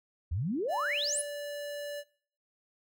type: exponential sweep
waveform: sine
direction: up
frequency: 72.7 to 11110 Hz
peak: -29 dBFS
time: 0.31-1.22 s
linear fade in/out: 10 ms
type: tone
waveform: square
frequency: 581 Hz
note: D5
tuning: 19 cents flat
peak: -37 dBFS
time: 0.68-2.04 s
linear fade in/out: 50 ms
effects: noise-tail reverb RT60 0.5 s tail -20 dB re dry